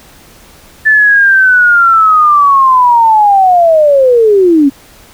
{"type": "linear sweep", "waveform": "sine", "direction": "down", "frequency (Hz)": [1760, 266.7], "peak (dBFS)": -3, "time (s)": [0.85, 4.7], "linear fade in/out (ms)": 20, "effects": ["pink hiss -39 dBFS RMS until 5.13 s"]}